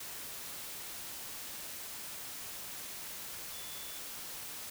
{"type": "tone in noise", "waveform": "sine", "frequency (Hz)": 3463, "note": "A7", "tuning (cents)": -28, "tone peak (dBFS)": -52, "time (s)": [3.53, 3.99], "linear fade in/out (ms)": 5, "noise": "white", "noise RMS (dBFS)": -44, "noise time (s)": [0, 4.7], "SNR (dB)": -11, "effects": []}